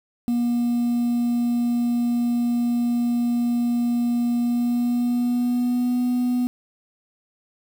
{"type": "tone with pitch glide", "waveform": "sine", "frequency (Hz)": [239.2, 246.9], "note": ["A#3", "B3"], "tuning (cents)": [45, 0], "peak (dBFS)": -16, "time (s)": [0.28, 6.47], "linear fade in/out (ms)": 0, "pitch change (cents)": 55, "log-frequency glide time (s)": [4.38, 6.01], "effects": ["tanh soft clip ceiling -18 dBFS", "7-bit"]}